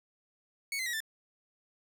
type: tone with pitch steps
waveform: sawtooth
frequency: 2220 / 2059 / 1910.4 / 1772.2 Hz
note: C#7 / C7 / A#6 / A6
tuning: +2 / -28 / +42 / +12 cents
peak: -29 dBFS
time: 0.72-1.004 s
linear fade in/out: 2 ms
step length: 71 ms
effects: none